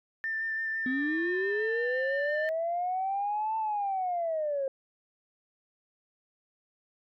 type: tone with vibrato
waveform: sine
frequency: 1787 Hz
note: A6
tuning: 26 cents sharp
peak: -29 dBFS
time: 0.24-2.49 s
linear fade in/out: 0 ms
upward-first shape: sine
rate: 5.9 Hz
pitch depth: 14 cents each way
type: linear two-way sweep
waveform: sine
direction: up then down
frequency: 250.5 to 890 to 530 Hz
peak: -27 dBFS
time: 0.86-4.68 s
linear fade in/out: 2 ms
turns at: 3.57 s
effects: tanh soft clip ceiling -22 dBFS